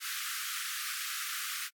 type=high-pass noise; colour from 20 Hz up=pink; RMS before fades=-37 dBFS; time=0-1.7 s; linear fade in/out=50 ms; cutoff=1200 Hz; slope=96 dB/octave; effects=AAC 64 kbps